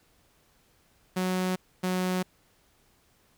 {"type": "tone pair in turn", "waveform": "sawtooth", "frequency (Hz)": [184.4, 183.68], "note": ["F#3", "F#3"], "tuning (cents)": [-6, -12], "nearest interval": "unison", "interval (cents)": 6, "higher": "first", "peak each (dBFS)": -22, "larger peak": "neither", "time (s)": [[1.16, 1.56], [1.83, 2.23]], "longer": "neither", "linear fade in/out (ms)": 10, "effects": ["pink hiss -65 dBFS RMS until 3.37 s"]}